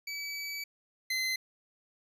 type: tone pair in turn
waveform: 25% pulse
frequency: 2291 / 2055 Hz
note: D7 / C7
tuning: -44 / -32 cents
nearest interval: major second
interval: 188 cents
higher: first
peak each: -32 / -26 dBFS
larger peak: second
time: 0.07-0.64 / 1.1-1.36 s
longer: first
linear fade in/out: 5 ms
effects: resampled to 32000 Hz